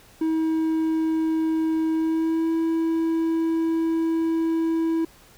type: tone with pitch glide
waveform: triangle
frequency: 320 to 326.9 Hz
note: D#4 to E4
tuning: +49 to -14 cents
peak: -18 dBFS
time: 0.21-5.05 s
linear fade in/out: 5 ms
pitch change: +37 cents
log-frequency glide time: 1.93-2.52 s
effects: pink hiss -52 dBFS RMS until 5.37 s